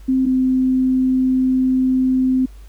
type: tone pair in turn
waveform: sine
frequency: 261.6 / 258.7 Hz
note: C4 / C4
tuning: 0 / -19 cents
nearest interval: unison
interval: 19 cents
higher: first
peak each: -13 dBFS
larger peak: neither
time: 0.08-0.26 / 0.26-2.46 s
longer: second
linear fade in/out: 10 ms
effects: added 50 Hz sine -36 dBFS peak until 2.68 s + pink hiss -53 dBFS RMS until 2.68 s